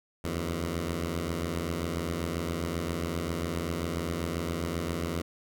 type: beating tone pair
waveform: 10% pulse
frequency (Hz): 78 / 85.5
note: D#2 / F2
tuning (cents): +5 / -36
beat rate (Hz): 7.5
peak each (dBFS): -28 / -23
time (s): 0.24-5.22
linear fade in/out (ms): 5
effects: none